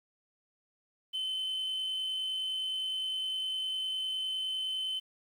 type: tone with amplitude modulation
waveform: sine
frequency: 3058 Hz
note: G7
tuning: 44 cents flat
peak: -28 dBFS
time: 1.13-5 s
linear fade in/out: 20 ms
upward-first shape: sine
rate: 49.8 Hz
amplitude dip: 30%
effects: tanh soft clip ceiling -30 dBFS + 10-bit